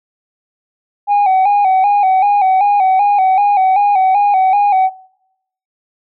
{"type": "tone with vibrato", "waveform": "sine", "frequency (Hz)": 786, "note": "G5", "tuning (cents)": 4, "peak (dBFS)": -6, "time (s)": [1.07, 4.9], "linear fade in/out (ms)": 50, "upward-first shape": "square", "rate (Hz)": 2.6, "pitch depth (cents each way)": 69, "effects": ["noise-tail reverb RT60 0.8 s tail -24 dB re dry", "tanh soft clip ceiling -7 dBFS"]}